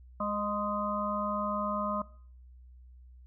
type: harmonic tone with a mistuned harmonic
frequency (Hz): 207.6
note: G#3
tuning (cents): 0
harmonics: 1 / 3 / 5 / 6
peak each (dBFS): -35 / -35 / -35 / -35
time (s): 0.2-2.02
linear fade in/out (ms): 5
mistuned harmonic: 3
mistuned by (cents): -18
effects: noise-tail reverb RT60 0.5 s tail -20 dB re dry + added 62 Hz sine -50 dBFS peak until 3.26 s